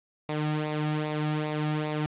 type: tone with flanger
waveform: sawtooth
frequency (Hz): 152.2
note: D#3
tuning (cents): -38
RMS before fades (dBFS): -29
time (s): 0.29-2.06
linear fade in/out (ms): 0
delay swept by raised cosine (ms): 0.63 to 2.03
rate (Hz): 2.5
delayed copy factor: -0.65
effects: resampled to 8000 Hz + 8-bit